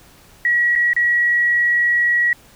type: tone with dropouts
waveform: sine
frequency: 1918 Hz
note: A#6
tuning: 49 cents sharp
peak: -13 dBFS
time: 0.45-2.33 s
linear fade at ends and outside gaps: 2 ms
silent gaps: 0.754-0.759 / 0.933-0.964 s
effects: pink hiss -48 dBFS RMS until 2.55 s